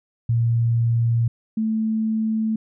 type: tone pair in turn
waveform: sine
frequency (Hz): 116.54 / 220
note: A#2 / A3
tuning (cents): 0 / 0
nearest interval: major seventh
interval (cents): 1100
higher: second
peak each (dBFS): -16 / -19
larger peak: first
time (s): 0.29-1.28 / 1.57-2.56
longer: neither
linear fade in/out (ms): 5
effects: none